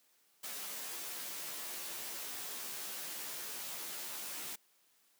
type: noise with comb filter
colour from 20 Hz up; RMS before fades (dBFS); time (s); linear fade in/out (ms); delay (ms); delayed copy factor
white; -43; 0.43-4.56; 10; 14; +0.95
effects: white hiss -71 dBFS RMS until 5.19 s + high-pass 200 Hz 12 dB/octave